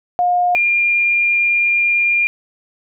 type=tone pair in turn; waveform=sine; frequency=713 / 2403 Hz; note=F5 / D7; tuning=+36 / +39 cents; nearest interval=octave + major sixth; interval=2103 cents; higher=second; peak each=-12 dBFS; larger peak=neither; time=0.19-0.55 / 0.55-2.27 s; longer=second; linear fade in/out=0 ms; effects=none